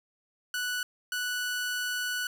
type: tone pair in turn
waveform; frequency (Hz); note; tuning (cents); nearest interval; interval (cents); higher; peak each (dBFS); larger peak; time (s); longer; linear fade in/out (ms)
sawtooth; 1480 / 1480; F#6 / F#6; 0 / 0; unison; 0; neither; -26; neither; 0.54-0.83 / 1.12-2.27; second; 2
effects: none